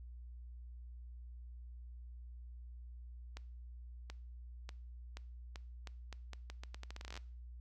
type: accelerating click train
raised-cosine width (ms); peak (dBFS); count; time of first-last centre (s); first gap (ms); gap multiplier
0.2; -30; 23; 3.37-7.175; 730; 0.81
effects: noise-tail reverb RT60 0.5 s tail -21 dB re dry + added 60 Hz sine -48 dBFS peak until 7.6 s